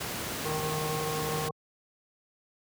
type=noise; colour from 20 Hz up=pink; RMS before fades=-34 dBFS; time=0-1.49 s; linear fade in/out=10 ms
type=harmonic tone; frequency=154.9 Hz; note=D#3; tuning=7 cents flat; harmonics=1 / 3 / 5 / 7; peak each=-35 / -34 / -39 / -38 dBFS; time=0.45-1.51 s; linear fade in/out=5 ms
effects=high-pass 100 Hz 12 dB/octave